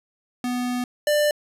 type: tone pair in turn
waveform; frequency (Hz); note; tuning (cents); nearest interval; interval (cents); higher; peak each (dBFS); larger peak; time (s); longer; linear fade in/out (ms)
square; 247.1 / 593.7; B3 / D5; +1 / +19; octave + minor third; 1518; second; -24 / -18; second; 0.44-0.84 / 1.07-1.31; first; 2
effects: resampled to 32000 Hz